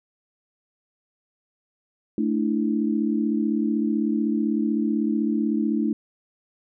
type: chord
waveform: sine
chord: A suspended fourth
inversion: none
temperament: equal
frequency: 220 / 293.7 / 329.6 Hz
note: A3 / D4 / E4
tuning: 0 / 0 / 0 cents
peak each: -23 / -25 / -27 dBFS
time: 2.18-5.93 s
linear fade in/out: 2 ms
effects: none